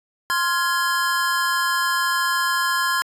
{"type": "chord", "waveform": "square", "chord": "F minor", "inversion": "second", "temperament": "just", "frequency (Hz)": [1047.7, 1396.9, 1676.3], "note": ["C6", "F6", "Ab6"], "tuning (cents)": [2, 0, 16], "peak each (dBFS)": [-23, -26, -24], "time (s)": [0.3, 3.02], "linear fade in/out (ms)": 0, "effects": ["resampled to 32000 Hz"]}